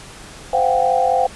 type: tone cluster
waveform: sine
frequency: 516 / 696 / 747 / 791 Hz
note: C5 / F5 / F#5 / G5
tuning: -24 / -6 / +16 / +15 cents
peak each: -19 dBFS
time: 0.53-1.27 s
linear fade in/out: 5 ms
effects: pink hiss -38 dBFS RMS until 1.35 s + resampled to 24000 Hz